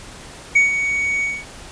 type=tone with ADSR envelope; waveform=triangle; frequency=2240 Hz; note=C#7; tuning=18 cents sharp; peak=-7 dBFS; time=0.55-1.45 s; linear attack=11 ms; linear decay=140 ms; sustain=-9 dB; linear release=220 ms; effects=pink hiss -38 dBFS RMS until 1.71 s + resampled to 22050 Hz